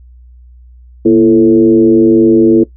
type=tone with frequency modulation; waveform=sine; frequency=336.5 Hz; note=E4; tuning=36 cents sharp; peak=-3 dBFS; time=1.05-2.64 s; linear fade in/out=10 ms; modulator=102 Hz; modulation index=0.95; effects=noise-tail reverb RT60 0.1 s tail -18 dB re dry + added 61 Hz sine -35 dBFS peak until 2.76 s